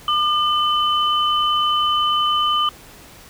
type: tone pair together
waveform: sine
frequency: 1203 / 3033 Hz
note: D6 / F#7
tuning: +41 / +42 cents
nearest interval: octave + major third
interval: 1601 cents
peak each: -17 / -20 dBFS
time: 0.08-2.69 s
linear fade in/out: 2 ms
effects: pink hiss -43 dBFS RMS until 3.29 s